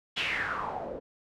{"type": "noise with low-pass filter sweep", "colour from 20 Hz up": "white", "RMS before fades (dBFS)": -33, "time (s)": [0.16, 1], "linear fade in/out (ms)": 20, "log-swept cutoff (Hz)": [3200, 440], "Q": 5.2, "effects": []}